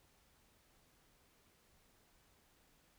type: silence
effects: pink hiss -71 dBFS RMS until 2.98 s